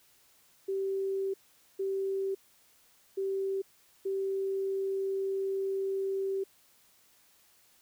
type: tone bursts at uneven times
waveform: sine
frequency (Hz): 388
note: G4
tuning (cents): -18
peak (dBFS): -29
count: 4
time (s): 0.68-1.34 / 1.79-2.35 / 3.17-3.62 / 4.05-6.44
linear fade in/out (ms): 10
effects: white hiss -64 dBFS RMS until 7.81 s